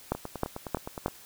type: two click trains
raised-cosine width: 1 ms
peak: -12 / -21 dBFS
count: 4 / 10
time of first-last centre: 0.12-1.06 / 0.15-1.082 s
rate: 3.19 / 9.66 Hz
effects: white hiss -51 dBFS RMS until 1.25 s